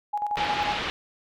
sine tone with tremolo, 830.6 Hz, G#5, in tune, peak -23 dBFS, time 0.13-0.77 s, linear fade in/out 10 ms, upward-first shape square, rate 11 Hz, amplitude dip 60%
white low-pass noise, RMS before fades -30 dBFS, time 0.37-0.9 s, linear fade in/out 0 ms, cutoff 3500 Hz, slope 24 dB/octave
effects none

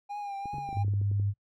triangle tone with vibrato, 808 Hz, G#5, 48 cents flat, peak -32 dBFS, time 0.09-0.84 s, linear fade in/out 20 ms, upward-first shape triangle, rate 2.7 Hz, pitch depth 50 cents each way
clicks, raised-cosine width 3 ms, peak -30 dBFS, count 12, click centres 0.457 / 0.542 / 0.583 / 0.69 / 0.729 / 0.771 / 0.847 / 0.882 / 0.937 / 1.015 / 1.115 / 1.198 s
triangle tone with exponential decay, 141.2 Hz, C#3, 32 cents sharp, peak -34 dBFS, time 0.53-1.04 s, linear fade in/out 5 ms, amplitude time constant 110 ms
sine tone, 100.9 Hz, G#2, 49 cents flat, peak -25 dBFS, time 0.74-1.34 s, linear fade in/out 50 ms
effects noise-tail reverb RT60 0.1 s tail -24 dB re dry

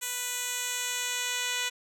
10% pulse tone with band-pass filter sweep, 493.6 Hz, B4, 1 cent flat, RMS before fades -32 dBFS, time 0.01-1.7 s, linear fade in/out 20 ms, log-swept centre 9300 to 4800 Hz, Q 1, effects none

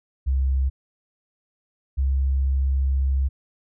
sine tone pair in turn, 66.5 / 67.27 Hz, C2 / C2, +29 / +49 cents, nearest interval unison, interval 20 cents, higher second, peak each -18 dBFS, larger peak neither, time 0.26-0.7 / 1.97-3.29 s, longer second, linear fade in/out 20 ms, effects none

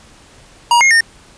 square tone with pitch steps, 950 / 2144 / 1829 Hz, A#5 / C7 / A#6, +33 / +42 / -33 cents, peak -8 dBFS, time 0.71-1.007 s, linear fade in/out 2 ms, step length 99 ms, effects pink hiss -44 dBFS RMS until 1.37 s + resampled to 22050 Hz

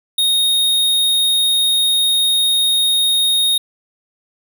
square tone, 3719 Hz, A#7, 5 cents flat, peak -13 dBFS, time 0.18-3.58 s, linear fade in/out 5 ms, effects none

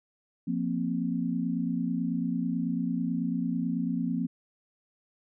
sine chord, F suspended fourth, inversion none, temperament just, 174.61 / 232.8 / 261.9 Hz, F3 / Bb3 / C4, 0 / -2 / +2 cents, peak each -31 dBFS, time 0.47-4.27 s, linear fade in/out 10 ms, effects none

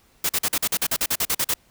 white noise bursts, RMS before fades -22 dBFS, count 14, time 0.24-1.54 s, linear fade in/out 5 ms, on 52 ms, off 44 ms, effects pink hiss -59 dBFS RMS until 1.7 s

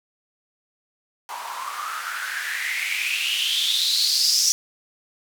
blue noise with band-pass filter sweep, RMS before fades -24 dBFS, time 1.29-4.52 s, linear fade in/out 0 ms, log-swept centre 880 to 5700 Hz, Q 7.4, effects none

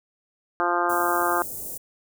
harmonic tone, 174.61 Hz, F3, in tune, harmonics 2 / 3 / 4 / 5 / 6 / 7 / 8 / 9, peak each -28 / -32 / -27 / -28 / -29 / -26 / -31 / -32 dBFS, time 0.6-1.42 s, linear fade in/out 0 ms
white band-stop noise, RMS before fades -34 dBFS, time 0.89-1.78 s, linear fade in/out 10 ms, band 600 to 7800 Hz, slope 24 dB/octave
effects none

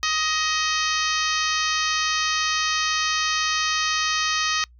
harmonic tone with a mistuned harmonic, 626 Hz, D#5, 10 cents sharp, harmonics 2 / 3 / 4 / 5 / 6 / 7 / 8 / 9 / 10, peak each -26 / -28 / -29 / -30 / -31 / -31 / -32 / -33 / -33 dBFS, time 0.03-4.64 s, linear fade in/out 0 ms, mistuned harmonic 4, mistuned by +25 cents, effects noise-tail reverb RT60 0.1 s tail -25 dB re dry + added 60 Hz sine -48 dBFS peak until 4.79 s

